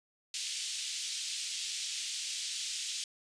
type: band-pass noise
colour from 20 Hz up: pink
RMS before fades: -38 dBFS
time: 0.34-3.04 s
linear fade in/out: 2 ms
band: 3000 to 8500 Hz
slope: 24 dB/octave
effects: resampled to 22050 Hz